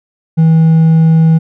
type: tone with hard clipping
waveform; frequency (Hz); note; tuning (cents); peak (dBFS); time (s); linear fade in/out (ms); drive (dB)
triangle; 161.8; E3; -32; -5; 0.37-1.39; 20; 5
effects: none